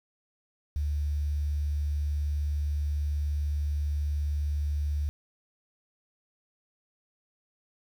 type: tone with quantisation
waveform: sine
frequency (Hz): 73.42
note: D2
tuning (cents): 0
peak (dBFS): -26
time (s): 0.76-5.09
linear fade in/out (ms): 0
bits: 9
effects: none